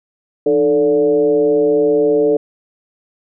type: tone with frequency modulation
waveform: sine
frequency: 440.7 Hz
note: A4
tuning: 3 cents sharp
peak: -10 dBFS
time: 0.46-2.37 s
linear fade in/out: 5 ms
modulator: 136 Hz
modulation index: 0.82
effects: none